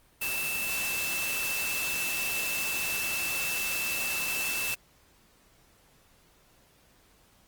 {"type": "tone in noise", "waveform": "sine", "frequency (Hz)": 2651, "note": "E7", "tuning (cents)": 9, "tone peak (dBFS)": -31, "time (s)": [0.21, 4.75], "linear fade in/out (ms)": 10, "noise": "white", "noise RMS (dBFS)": -33, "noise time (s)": [0.21, 4.75], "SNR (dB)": -1, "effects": ["pink hiss -62 dBFS RMS until 7.47 s", "Opus 32 kbps"]}